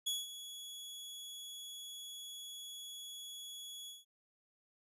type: tone with ADSR envelope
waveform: sawtooth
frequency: 3370 Hz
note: G#7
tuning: 25 cents sharp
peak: -30 dBFS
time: 0.06-4.05 s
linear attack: 13 ms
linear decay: 190 ms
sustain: -13 dB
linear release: 170 ms
effects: resampled to 32000 Hz